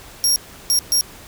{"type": "tone bursts at uneven times", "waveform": "25% pulse", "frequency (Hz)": 5588, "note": "F8", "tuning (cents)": 0, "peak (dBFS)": -9, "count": 3, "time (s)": [[0.24, 0.36], [0.7, 0.79], [0.92, 1.01]], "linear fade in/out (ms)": 0, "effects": ["pink hiss -41 dBFS RMS until 1.27 s"]}